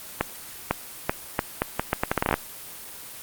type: accelerating click train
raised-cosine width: 0.5 ms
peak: -5 dBFS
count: 16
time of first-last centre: 0.21-2.341 s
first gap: 500 ms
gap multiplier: 0.77
effects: white hiss -40 dBFS RMS until 3.22 s + Opus 24 kbps